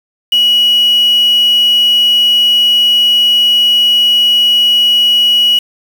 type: tone with quantisation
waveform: sine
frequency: 2925 Hz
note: F#7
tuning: 21 cents flat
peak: -6 dBFS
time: 0.32-5.59 s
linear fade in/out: 5 ms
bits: 4
effects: none